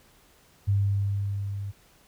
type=tone with level ramp; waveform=sine; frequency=99.9 Hz; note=G2; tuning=33 cents sharp; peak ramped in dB=-19 to -31 dBFS; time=0.67-1.72 s; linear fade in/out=20 ms; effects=pink hiss -59 dBFS RMS until 2.07 s